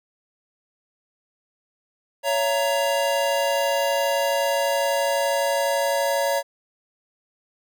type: chord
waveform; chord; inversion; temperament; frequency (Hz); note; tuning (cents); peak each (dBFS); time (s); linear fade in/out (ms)
square; A# diminished; first; just; 559.4 / 671.3 / 932.3; C#5 / E5 / A#5; +16 / +31 / 0; -23 / -27 / -27; 2.23-6.43; 50
effects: none